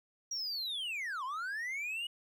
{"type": "linear two-way sweep", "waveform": "triangle", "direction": "down then up", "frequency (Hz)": [5730, 980, 2924], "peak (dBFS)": -34, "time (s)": [0.31, 2.07], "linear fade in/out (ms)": 5, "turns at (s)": 1.24, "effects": []}